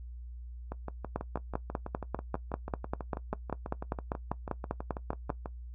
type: two click trains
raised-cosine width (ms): 1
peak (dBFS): -23 / -17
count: 30 / 22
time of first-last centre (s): 0.72-5.459 / 1.16-5.302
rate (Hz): 6.12 / 5.07
effects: noise-tail reverb RT60 0.1 s tail -18 dB re dry + added 60 Hz sine -41 dBFS peak until 5.74 s